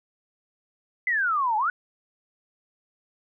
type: exponential two-way sweep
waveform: sine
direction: down then up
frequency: 2059 to 830.6 to 1530 Hz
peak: -21 dBFS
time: 1.07-1.7 s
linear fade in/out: 2 ms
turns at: 1.57 s
effects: none